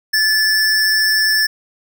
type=tone pair together; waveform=square; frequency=1736 / 5395 Hz; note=A6 / E8; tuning=-24 / +39 cents; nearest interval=octave + minor sixth; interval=1963 cents; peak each=-15 / -17 dBFS; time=0.13-1.47 s; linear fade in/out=10 ms; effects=none